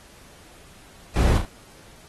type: noise with echo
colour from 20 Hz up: brown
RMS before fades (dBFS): -19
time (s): 1.16-1.38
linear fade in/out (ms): 0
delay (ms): 35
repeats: 2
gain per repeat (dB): -6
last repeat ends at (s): 1.45
effects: pink hiss -50 dBFS RMS until 2.08 s + AAC 32 kbps